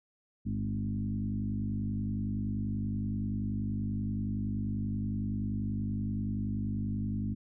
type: tone with frequency modulation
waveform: sine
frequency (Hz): 155.56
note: D#3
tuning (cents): 0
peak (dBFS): -30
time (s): 0.45-7.35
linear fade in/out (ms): 20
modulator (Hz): 50.5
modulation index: 2
effects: none